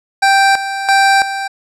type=tone with tremolo; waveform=25% pulse; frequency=784 Hz; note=G5; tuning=in tune; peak=-4 dBFS; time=0.22-1.48 s; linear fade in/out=10 ms; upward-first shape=square; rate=1.5 Hz; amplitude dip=70%; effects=low-pass 8000 Hz 12 dB/octave